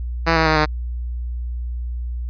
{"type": "tone with pitch steps", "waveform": "5% pulse", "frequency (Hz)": [164.81, 160.77, 156.82, 152.98], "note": ["E3", "E3", "D#3", "D#3"], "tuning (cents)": [0, -43, 14, -29], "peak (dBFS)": -3, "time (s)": [0.26, 0.66], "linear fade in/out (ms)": 20, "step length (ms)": 100, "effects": ["added 60 Hz sine -23 dBFS peak until 2.29 s", "resampled to 11025 Hz"]}